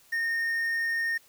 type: tone with quantisation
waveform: triangle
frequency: 1837 Hz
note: A#6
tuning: 26 cents flat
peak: -24 dBFS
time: 0.12-1.18 s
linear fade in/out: 10 ms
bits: 8
effects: white hiss -59 dBFS RMS until 1.28 s